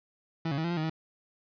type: tone with pitch steps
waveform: 30% pulse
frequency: 163.4 / 139.2 / 160.1 / 170.8 / 174.1 / 156.1 / 159.9 Hz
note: E3 / C#3 / D#3 / F3 / F3 / D#3 / D#3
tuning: -15 / +8 / +50 / -38 / -5 / +6 / +48 cents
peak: -26 dBFS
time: 0.45-0.898 s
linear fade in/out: 5 ms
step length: 64 ms
effects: resampled to 11025 Hz + 9-bit